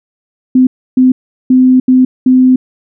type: tone bursts at uneven times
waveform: sine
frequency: 256.2 Hz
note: C4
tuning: 36 cents flat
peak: -3 dBFS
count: 5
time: 0.55-0.67 / 0.97-1.12 / 1.5-1.8 / 1.88-2.05 / 2.26-2.56 s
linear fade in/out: 5 ms
effects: none